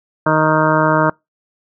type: harmonic tone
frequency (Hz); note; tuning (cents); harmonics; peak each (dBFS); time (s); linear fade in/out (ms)
155.9; D#3; +4; 1 / 2 / 3 / 4 / 6 / 7 / 8 / 9 / 10; -19 / -19 / -23 / -17 / -18 / -22 / -21 / -22 / -23; 0.26-1.1; 5
effects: noise-tail reverb RT60 0.2 s tail -26 dB re dry